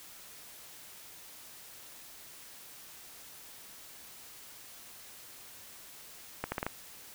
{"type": "accelerating click train", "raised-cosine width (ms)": 0.5, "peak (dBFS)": -17, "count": 5, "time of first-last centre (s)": [6.44, 6.666], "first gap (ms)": 80, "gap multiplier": 0.77, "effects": ["white hiss -51 dBFS RMS until 7.14 s"]}